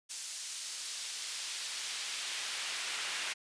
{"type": "noise with high-pass filter sweep", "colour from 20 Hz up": "brown", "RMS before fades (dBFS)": -39, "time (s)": [0.09, 3.34], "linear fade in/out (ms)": 20, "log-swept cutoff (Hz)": [5900, 2200], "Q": 0.86, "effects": ["resampled to 22050 Hz"]}